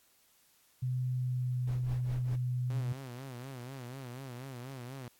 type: tone with pitch glide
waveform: sine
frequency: 126.8 to 124.77 Hz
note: B2 to B2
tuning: +46 to +18 cents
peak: -30 dBFS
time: 0.82-2.93 s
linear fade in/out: 10 ms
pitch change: -28 cents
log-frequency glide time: 1.06-1.7 s
type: noise with tremolo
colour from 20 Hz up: brown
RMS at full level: -41 dBFS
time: 1.67-2.36 s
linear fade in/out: 5 ms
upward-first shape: triangle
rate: 4.9 Hz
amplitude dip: 95%
type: tone with vibrato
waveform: sawtooth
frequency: 128.2 Hz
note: C3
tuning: 35 cents flat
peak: -38 dBFS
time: 2.7-5.08 s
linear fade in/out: 0 ms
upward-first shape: sine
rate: 4.1 Hz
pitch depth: 120 cents each way
effects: white hiss -67 dBFS RMS until 5.19 s + AAC 64 kbps